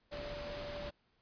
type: tone in noise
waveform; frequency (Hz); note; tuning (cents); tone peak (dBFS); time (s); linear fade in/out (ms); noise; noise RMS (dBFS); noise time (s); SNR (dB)
sine; 583; D5; -13; -43; 0.11-0.91; 20; pink; -45; 0.11-0.91; -1
effects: pink hiss -75 dBFS RMS until 1.21 s + resampled to 11025 Hz